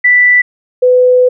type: tone pair in turn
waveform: sine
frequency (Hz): 1975.5 / 501.3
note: B6 / B4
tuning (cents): 0 / +26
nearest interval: 2 octaves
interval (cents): 2374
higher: first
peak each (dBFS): -4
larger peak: neither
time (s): 0.04-0.42 / 0.82-1.29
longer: second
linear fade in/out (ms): 10
effects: none